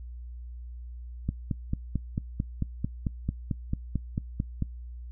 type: click train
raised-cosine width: 5 ms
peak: -15 dBFS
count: 16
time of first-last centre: 1.29-4.623 s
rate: 4.5 Hz
effects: noise-tail reverb RT60 0.1 s tail -22 dB re dry + added 60 Hz sine -38 dBFS peak until 5.11 s